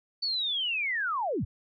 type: linear sweep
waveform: sine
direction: down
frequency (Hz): 4548 to 53.2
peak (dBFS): -27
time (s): 0.22-1.45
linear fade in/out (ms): 10
effects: none